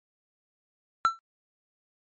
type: tone with exponential decay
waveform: triangle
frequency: 1341 Hz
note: E6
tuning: 29 cents sharp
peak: -13 dBFS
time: 1.05-1.19 s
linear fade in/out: 0 ms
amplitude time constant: 29 ms
effects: MP3 32 kbps